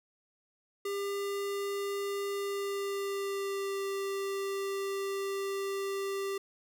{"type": "tone with pitch glide", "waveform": "square", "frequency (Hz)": [400.2, 393.1], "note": ["G4", "G4"], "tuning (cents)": [36, 5], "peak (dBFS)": -33, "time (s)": [0.85, 6.38], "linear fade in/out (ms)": 5, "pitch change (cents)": -31, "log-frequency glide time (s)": [2.37, 3.85], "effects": []}